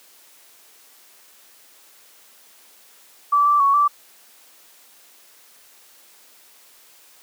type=tone with pitch steps; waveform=sine; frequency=1158 / 1168 / 1113 / 1164 Hz; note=D6 / D6 / C#6 / D6; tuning=-25 / -10 / +7 / -16 cents; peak=-13 dBFS; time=3.32-3.88 s; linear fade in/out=10 ms; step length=140 ms; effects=white hiss -51 dBFS RMS until 7.22 s + high-pass 300 Hz 12 dB/octave